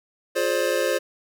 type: chord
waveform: square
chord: D half-diminished seventh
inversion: first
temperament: just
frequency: 352.4 / 422.9 / 528.6 / 587.3 Hz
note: F4 / Ab4 / C5 / D5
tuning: +16 / +31 / +18 / 0 cents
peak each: -29 / -29 / -24 / -29 dBFS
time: 0.35-0.99 s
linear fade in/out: 20 ms
effects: none